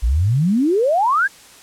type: exponential sweep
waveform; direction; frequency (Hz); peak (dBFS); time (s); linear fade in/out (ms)
sine; up; 51.91 to 1700; -13; 0.02-1.28; 20
effects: white hiss -44 dBFS RMS until 1.62 s + low-pass 10000 Hz 12 dB/octave